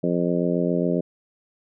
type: harmonic tone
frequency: 87.31 Hz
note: F2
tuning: in tune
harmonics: 2 / 3 / 4 / 5 / 6 / 7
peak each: -24 / -26 / -27 / -28 / -29 / -29 dBFS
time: 0.03-1.01 s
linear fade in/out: 10 ms
effects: none